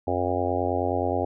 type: harmonic tone with a mistuned harmonic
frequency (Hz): 89.5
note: F2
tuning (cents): +43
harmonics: 1 / 3 / 4 / 5 / 6 / 7 / 8 / 9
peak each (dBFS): -31 / -31 / -31 / -31 / -31 / -31 / -31 / -31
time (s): 0.07-1.25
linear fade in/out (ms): 5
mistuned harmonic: 1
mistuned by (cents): +26
effects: none